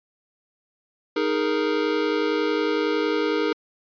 square chord, D# suspended fourth, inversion none, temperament equal, 311.1 / 415.3 / 466.2 Hz, D#4 / G#4 / A#4, 0 / 0 / 0 cents, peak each -26 dBFS, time 1.16-3.53 s, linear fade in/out 5 ms, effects resampled to 11025 Hz

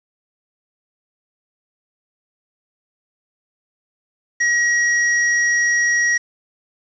square tone, 1903 Hz, A#6, 35 cents sharp, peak -15 dBFS, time 4.4-6.18 s, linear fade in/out 10 ms, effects resampled to 16000 Hz + 7-bit

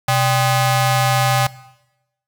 sawtooth ring-modulated tone, 456.9 Hz, A#4, 35 cents flat, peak -7 dBFS, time 0.08-1.47 s, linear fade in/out 5 ms, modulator 330 Hz, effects noise-tail reverb RT60 0.9 s tail -19 dB re dry

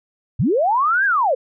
sine linear two-way sweep, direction up then down, 84.9 to 1661.2 to 470.5 Hz, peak -14 dBFS, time 0.39-1.35 s, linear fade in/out 10 ms, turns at 1.05 s, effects none

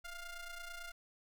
sawtooth ring-modulated tone, 698.5 Hz, F5, in tune, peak -38 dBFS, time 0.04-0.92 s, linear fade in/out 10 ms, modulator 713 Hz, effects none

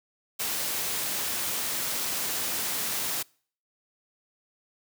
white noise, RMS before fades -30 dBFS, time 0.39-3.23 s, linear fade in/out 10 ms, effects noise-tail reverb RT60 0.5 s tail -26 dB re dry + high-pass 100 Hz 12 dB/octave

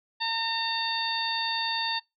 harmonic tone, 910 Hz, A#5, 42 cents flat, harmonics 1 / 2 / 3 / 4 / 5, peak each -31 / -34 / -36 / -32 / -32 dBFS, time 0.2-2 s, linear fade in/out 20 ms, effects noise-tail reverb RT60 0.2 s tail -25 dB re dry

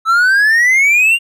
triangle exponential sweep, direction up, 1300 to 2830 Hz, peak -6 dBFS, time 0.05-1.19 s, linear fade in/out 50 ms, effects none

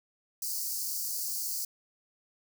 white high-pass noise, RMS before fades -34 dBFS, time 0.42-1.65 s, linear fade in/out 5 ms, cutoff 4400 Hz, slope 96 dB/octave, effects none

